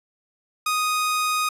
sawtooth tone, 1244.5 Hz, D#6, in tune, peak -17 dBFS, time 0.66-1.49 s, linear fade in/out 5 ms, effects resampled to 32000 Hz

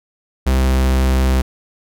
45% pulse tone with pitch glide, 65.41 to 65 Hz, C2 to C2, 0 to -11 cents, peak -12 dBFS, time 0.46-1.42 s, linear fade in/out 10 ms, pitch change -11 cents, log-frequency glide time 0.59-1.21 s, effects none

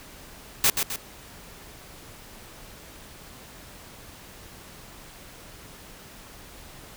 white noise with echo, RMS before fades -19 dBFS, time 0.64-0.7 s, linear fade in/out 2 ms, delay 130 ms, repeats 2, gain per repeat -6 dB, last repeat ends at 0.96 s, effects pink hiss -46 dBFS RMS until 6.96 s

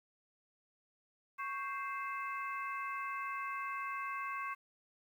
harmonic tone with a mistuned harmonic, 523.3 Hz, C5, in tune, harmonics 2 / 3 / 4 / 5, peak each -39 / -46 / -45 / -48 dBFS, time 1.38-4.55 s, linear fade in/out 20 ms, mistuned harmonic 2, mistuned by +99 cents, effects 11-bit

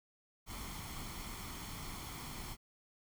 pink noise with comb filter, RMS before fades -45 dBFS, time 0.46-2.57 s, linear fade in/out 50 ms, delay 0.92 ms, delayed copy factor +0.55, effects none

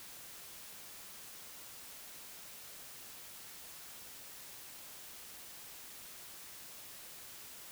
silence, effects white hiss -51 dBFS RMS until 7.71 s

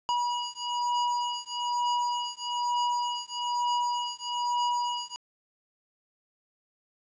square beating tone pair, 967 / 968.1 Hz, B5 / B5, -37 / -35 cents, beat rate 1.1 Hz, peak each -31 dBFS, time 0.09-5.16 s, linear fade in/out 0 ms, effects resampled to 16000 Hz + 10-bit

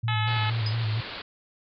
sine tone with vibrato, 111.4 Hz, A2, 22 cents sharp, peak -24 dBFS, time 0.03-1.01 s, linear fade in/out 10 ms, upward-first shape square, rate 4.3 Hz, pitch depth 50 cents each way
harmonic tone, 430 Hz, A4, 40 cents flat, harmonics 2 / 3 / 4 / 5 / 6 / 7 / 8 / 9, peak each -32 / -34 / -35 / -36 / -37 / -37 / -38 / -39 dBFS, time 0.08-0.5 s, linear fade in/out 2 ms
white low-pass noise, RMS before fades -38 dBFS, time 0.27-1.22 s, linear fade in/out 5 ms, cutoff 4600 Hz, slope 96 dB/octave
sine tone with exponential decay, 4978 Hz, D#8, in tune, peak -28 dBFS, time 0.66-0.78 s, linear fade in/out 5 ms, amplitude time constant 25 ms
effects none

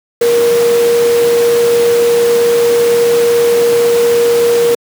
sine tone in noise, 472 Hz, A#4, 22 cents sharp, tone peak -7 dBFS, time 0.21-4.75 s, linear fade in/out 5 ms, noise pink, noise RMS -20 dBFS, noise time 0.21-4.75 s, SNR +10 dB, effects high-pass 200 Hz 12 dB/octave

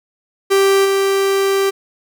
45% pulse tone with level steps, 391.3 Hz, G4, 3 cents flat, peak -10 / -13 dBFS, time 0.5-1.71 s, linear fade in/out 20 ms, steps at 0.84 s, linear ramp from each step 20 ms, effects none

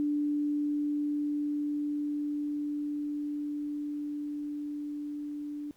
sine tone with level ramp, 293.7 Hz, D4, in tune, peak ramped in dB -26 to -35 dBFS, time 0-5.71 s, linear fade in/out 0 ms, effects pink hiss -66 dBFS RMS until 5.76 s

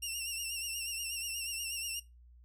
15% pulse tone with vibrato, 2761 Hz, F7, 20 cents flat, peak -29 dBFS, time 0.02-2 s, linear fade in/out 10 ms, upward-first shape sine, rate 8.3 Hz, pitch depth 59 cents each way, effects noise-tail reverb RT60 0.2 s tail -17 dB re dry + added 60 Hz sine -55 dBFS peak until 2.44 s

